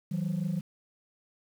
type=tone pair together; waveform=sine; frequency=161.8 / 187.41 Hz; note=E3 / F#3; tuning=-32 / +22 cents; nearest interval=minor third; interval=254 cents; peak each=-29 / -29 dBFS; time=0.11-0.61 s; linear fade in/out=10 ms; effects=tanh soft clip ceiling -25 dBFS + 9-bit